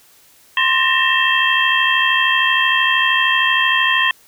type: tone cluster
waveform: sine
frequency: 1046 / 1795 / 1868 / 2668 / 3200 Hz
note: C6 / A6 / A#6 / E7 / G7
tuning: -1 / +34 / +3 / +20 / +35 cents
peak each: -19 dBFS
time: 0.57-4.11 s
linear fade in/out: 2 ms
effects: white hiss -50 dBFS RMS until 4.27 s